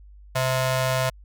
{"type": "ring-modulated tone", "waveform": "sawtooth", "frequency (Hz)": 389.5, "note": "G4", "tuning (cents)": -11, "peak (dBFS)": -14, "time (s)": [0.35, 1.1], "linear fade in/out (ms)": 10, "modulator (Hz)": 261, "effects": ["added 50 Hz sine -44 dBFS peak until 1.24 s"]}